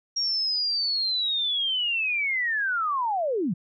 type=linear sweep; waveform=sine; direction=down; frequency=5620 to 149 Hz; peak=-23 dBFS; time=0.16-3.54 s; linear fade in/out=10 ms; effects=none